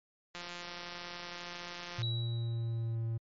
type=click train; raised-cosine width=0.2 ms; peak=-25 dBFS; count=293; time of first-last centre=0.35-2.019 s; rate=175 Hz
type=tone with pitch glide; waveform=triangle; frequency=116.6 to 114.07 Hz; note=A#2 to A#2; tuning=+1 to -37 cents; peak=-30 dBFS; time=1.98-3.18 s; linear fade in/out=10 ms; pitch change=-38 cents; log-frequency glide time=2.27-3.03 s
type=tone with exponential decay; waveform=sine; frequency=3897 Hz; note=B7; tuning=24 cents flat; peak=-33 dBFS; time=2.03-2.95 s; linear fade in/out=1 ms; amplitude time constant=200 ms
effects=low-pass 6000 Hz 12 dB/octave + MP3 32 kbps